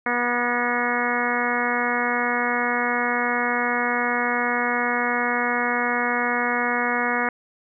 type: harmonic tone with a mistuned harmonic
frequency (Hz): 242.7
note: B3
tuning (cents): -30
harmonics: 1 / 2 / 3 / 4 / 5 / 6 / 7 / 8 / 9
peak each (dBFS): -29 / -29 / -29 / -29 / -29 / -29 / -29 / -29 / -29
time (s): 0.06-7.29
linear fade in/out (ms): 2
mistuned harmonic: 8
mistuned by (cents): -34
effects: none